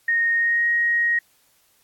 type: tone with pitch glide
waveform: sine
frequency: 1855 to 1880.9 Hz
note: A#6 to A#6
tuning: -9 to +15 cents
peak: -17 dBFS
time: 0.08-1.19 s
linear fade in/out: 5 ms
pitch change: +24 cents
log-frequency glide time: 0.36-0.68 s
effects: white hiss -61 dBFS RMS until 1.83 s + AAC 64 kbps

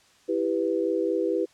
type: chord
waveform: sine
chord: E minor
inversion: none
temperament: equal with one note detuned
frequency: 329.6 / 394 / 493.9 Hz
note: E4 / G4 / B4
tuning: 0 / +9 / 0 cents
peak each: -27 dBFS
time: 0.28-1.46 s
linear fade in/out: 20 ms
effects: white hiss -59 dBFS RMS until 1.53 s + low-pass 7000 Hz 12 dB/octave

